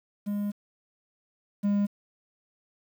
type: tone pair in turn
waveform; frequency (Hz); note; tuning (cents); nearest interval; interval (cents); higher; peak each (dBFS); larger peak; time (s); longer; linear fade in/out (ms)
triangle; 204.8 / 203; G#3 / G#3; -24 / -39; unison; 15; first; -25 / -20; second; 0.26-0.52 / 1.63-1.87; first; 20
effects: 9-bit